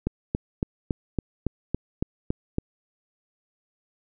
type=click train; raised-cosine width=3 ms; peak=-11 dBFS; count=10; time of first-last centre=0.07-2.584 s; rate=3.58 Hz; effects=none